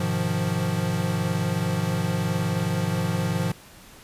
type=chord; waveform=square; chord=F half-diminished seventh; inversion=first; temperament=equal with one note detuned; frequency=103.83 / 126.72 / 155.56 / 174.61 Hz; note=Ab2 / Cb3 / Eb3 / F3; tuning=0 / +45 / 0 / 0 cents; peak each=-30 / -31 / -30 / -27 dBFS; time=0-3.52 s; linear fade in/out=5 ms; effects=pink hiss -48 dBFS RMS until 4.03 s + resampled to 32000 Hz